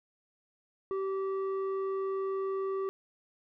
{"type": "tone with low-pass filter", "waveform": "square", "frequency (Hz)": 386.5, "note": "G4", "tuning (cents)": -24, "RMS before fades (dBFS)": -33, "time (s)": [0.91, 2.89], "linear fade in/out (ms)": 0, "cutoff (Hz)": 890, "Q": 2.8, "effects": []}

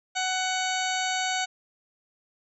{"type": "harmonic tone", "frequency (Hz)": 746, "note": "F#5", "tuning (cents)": 14, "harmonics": [1, 2, 3, 4, 5, 6, 8, 9, 10], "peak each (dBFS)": [-29, -32, -34, -35, -36, -37, -38, -39, -39], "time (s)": [0.15, 1.46], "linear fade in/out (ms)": 20, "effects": []}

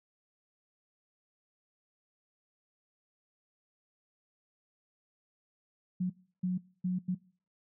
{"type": "tone bursts at uneven times", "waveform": "sine", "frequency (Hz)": 182.1, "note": "F#3", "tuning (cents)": -27, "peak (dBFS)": -28, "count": 4, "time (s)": [[6, 6.1], [6.43, 6.58], [6.84, 6.99], [7.08, 7.15]], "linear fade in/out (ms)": 10, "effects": ["noise-tail reverb RT60 0.5 s tail -23 dB re dry"]}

